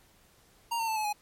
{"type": "tone with pitch steps", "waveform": "square", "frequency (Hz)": [932.3, 906.8, 882, 857.9, 834.4], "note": ["A#5", "A#5", "A5", "A5", "G#5"], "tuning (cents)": [0, -48, 4, -44, 8], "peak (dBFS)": -29, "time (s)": [0.71, 1.13], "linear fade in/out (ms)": 10, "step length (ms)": 84, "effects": ["pink hiss -62 dBFS RMS until 1.21 s", "MP3 64 kbps"]}